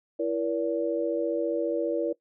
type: tone cluster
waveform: sine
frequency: 333.6 / 477.3 / 572 Hz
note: E4 / A#4 / D5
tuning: +21 / +41 / -46 cents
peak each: -29 dBFS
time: 0.19-2.13 s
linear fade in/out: 10 ms
effects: noise-tail reverb RT60 0.1 s tail -19 dB re dry